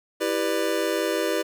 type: chord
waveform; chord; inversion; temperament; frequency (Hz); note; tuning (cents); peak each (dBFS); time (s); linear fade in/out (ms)
square; E minor seventh; none; just; 329.6 / 395.6 / 494.4 / 593.3; E4 / G4 / B4 / D5; 0 / +16 / +2 / +18; -29; 0.2-1.43; 20
effects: none